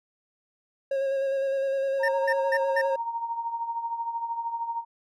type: tone with vibrato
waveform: triangle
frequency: 543 Hz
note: C#5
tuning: 36 cents flat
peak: -22 dBFS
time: 0.91-2.96 s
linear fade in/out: 5 ms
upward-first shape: square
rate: 9.8 Hz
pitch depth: 18 cents each way
type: tone with tremolo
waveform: sine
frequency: 928 Hz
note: A#5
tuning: 8 cents flat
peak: -25 dBFS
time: 1.99-4.85 s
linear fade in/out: 50 ms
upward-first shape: triangle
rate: 13 Hz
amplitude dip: 70%
type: tone bursts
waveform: triangle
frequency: 1808 Hz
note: A6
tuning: 47 cents sharp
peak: -22 dBFS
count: 4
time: 2.03-2.816 s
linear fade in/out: 5 ms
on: 54 ms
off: 190 ms
effects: none